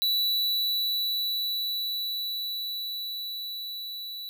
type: tone with level ramp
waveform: square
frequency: 3948 Hz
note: B7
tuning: 1 cent flat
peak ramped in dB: -23 to -36 dBFS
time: 0.02-4.29 s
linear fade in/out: 0 ms
effects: none